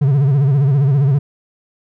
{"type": "tone with vibrato", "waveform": "triangle", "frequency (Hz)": 138.59, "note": "C#3", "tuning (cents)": 0, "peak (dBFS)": -8, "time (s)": [0.01, 1.19], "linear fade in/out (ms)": 10, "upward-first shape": "sine", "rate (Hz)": 15, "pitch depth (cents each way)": 120, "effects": []}